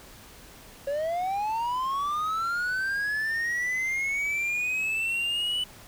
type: linear sweep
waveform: triangle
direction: up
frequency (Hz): 550 to 2984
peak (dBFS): -24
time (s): 0.87-5.64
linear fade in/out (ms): 5
effects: pink hiss -49 dBFS RMS until 5.87 s